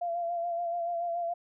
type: tone with vibrato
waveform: sine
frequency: 687 Hz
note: F5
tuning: 29 cents flat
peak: -29 dBFS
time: 0.01-1.34 s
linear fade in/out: 10 ms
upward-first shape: sine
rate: 7 Hz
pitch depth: 34 cents each way
effects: none